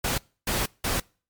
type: noise bursts at uneven times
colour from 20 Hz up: pink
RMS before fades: -26 dBFS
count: 3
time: 0.04-0.18 / 0.47-0.66 / 0.84-1 s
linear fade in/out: 5 ms
effects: noise-tail reverb RT60 0.4 s tail -26 dB re dry + MP3 96 kbps